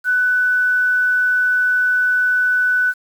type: tone with quantisation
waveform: sine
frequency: 1493 Hz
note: F#6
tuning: 15 cents sharp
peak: -13 dBFS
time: 0.04-2.94 s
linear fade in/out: 50 ms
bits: 7
effects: none